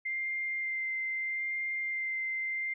sine tone with vibrato, 2093 Hz, C7, in tune, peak -31 dBFS, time 0.05-2.74 s, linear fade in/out 10 ms, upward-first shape sine, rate 0.78 Hz, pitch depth 11 cents each way, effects none

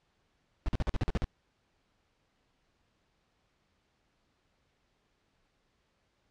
brown noise bursts, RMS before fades -28 dBFS, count 9, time 0.66-1.244 s, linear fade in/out 0 ms, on 24 ms, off 46 ms, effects pink hiss -74 dBFS RMS until 6.3 s + low-pass 5000 Hz 12 dB/octave

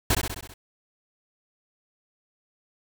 pink noise with echo, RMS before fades -21 dBFS, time 0.1-0.15 s, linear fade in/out 5 ms, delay 65 ms, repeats 6, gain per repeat -4 dB, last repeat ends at 0.54 s, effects none

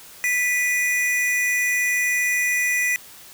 square tone pair together, 1975.5 / 2460 Hz, B6 / D#7, 0 / -20 cents, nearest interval major third, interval 380 cents, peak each -21 / -25 dBFS, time 0.24-2.96 s, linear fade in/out 0 ms, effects white hiss -44 dBFS RMS until 3.33 s

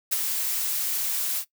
blue noise with ADSR envelope, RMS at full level -22 dBFS, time 0.11-1.45 s, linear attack 17 ms, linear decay 22 ms, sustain -5 dB, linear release 68 ms, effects noise-tail reverb RT60 0.1 s tail -18 dB re dry

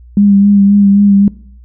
sine tone with vibrato, 201 Hz, G3, 44 cents sharp, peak -4 dBFS, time 0.17-1.28 s, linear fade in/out 2 ms, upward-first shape sine, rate 3.8 Hz, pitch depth 26 cents each way, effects noise-tail reverb RT60 0.6 s tail -21 dB re dry + added 60 Hz sine -34 dBFS peak until 1.64 s

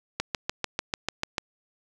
click train, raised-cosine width 0.2 ms, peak -9 dBFS, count 9, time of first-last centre 0.2-1.382 s, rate 6.77 Hz, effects none

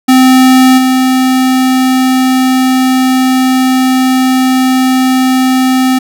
square tone with level steps, 258.7 Hz, C4, 19 cents flat, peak -3 / -7 dBFS, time 0.08-5.99 s, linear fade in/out 10 ms, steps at 0.77 s, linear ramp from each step 20 ms, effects none

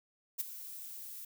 violet noise with ADSR envelope, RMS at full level -32 dBFS, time 0.38-1.25 s, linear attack 24 ms, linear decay 14 ms, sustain -14 dB, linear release 5 ms, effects none

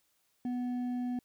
triangle tone with hard clipping, 246.9 Hz, B3, in tune, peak -33 dBFS, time 0.45-1.19 s, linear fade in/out 2 ms, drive 8 dB, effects white hiss -74 dBFS RMS until 1.24 s

